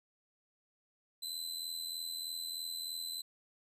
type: tone with amplitude modulation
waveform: sawtooth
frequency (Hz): 4033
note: B7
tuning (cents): +36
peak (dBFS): -33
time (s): 1.22-3.22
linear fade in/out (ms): 10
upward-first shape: sine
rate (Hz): 83.2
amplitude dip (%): 60
effects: resampled to 32000 Hz